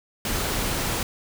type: noise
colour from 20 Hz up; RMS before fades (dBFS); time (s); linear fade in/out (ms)
pink; -26; 0.25-1.03; 2
effects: none